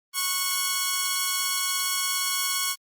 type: tone pair together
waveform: 5% pulse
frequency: 1101.2 / 1474 Hz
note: C#6 / F#6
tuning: -12 / -7 cents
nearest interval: perfect fourth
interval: 505 cents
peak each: -13 / -19 dBFS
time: 0.13-2.76 s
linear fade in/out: 50 ms
effects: Opus 24 kbps

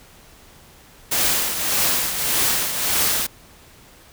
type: noise with tremolo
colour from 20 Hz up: white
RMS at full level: -18 dBFS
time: 1.11-3.27 s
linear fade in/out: 10 ms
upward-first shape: triangle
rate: 1.7 Hz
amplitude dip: 60%
effects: pink hiss -48 dBFS RMS until 4.12 s

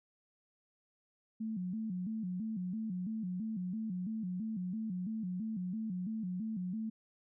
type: tone with vibrato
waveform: sine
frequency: 200 Hz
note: G3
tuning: 35 cents sharp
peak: -35 dBFS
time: 1.4-6.9 s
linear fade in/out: 10 ms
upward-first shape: square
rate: 3 Hz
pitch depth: 170 cents each way
effects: none

